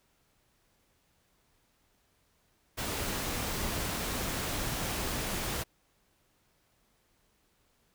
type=noise; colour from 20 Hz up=pink; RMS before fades=-34 dBFS; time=2.77-5.64 s; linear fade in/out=20 ms; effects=pink hiss -71 dBFS RMS until 7.94 s